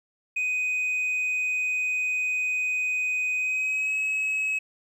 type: tone with pitch glide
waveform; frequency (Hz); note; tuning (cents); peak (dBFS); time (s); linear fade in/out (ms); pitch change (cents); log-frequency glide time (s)
sine; 2500 to 2564; D#7 to E7; +8 to -49; -21; 0.36-4.59; 10; +43; 3.36-3.96
effects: tanh soft clip ceiling -23 dBFS + 10-bit